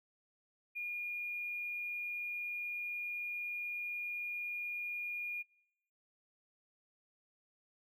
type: tone with hard clipping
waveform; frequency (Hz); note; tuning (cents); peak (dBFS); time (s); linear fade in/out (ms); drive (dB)
triangle; 2429; D#7; -42; -38; 0.75-5.43; 20; 3
effects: noise-tail reverb RT60 0.8 s tail -25 dB re dry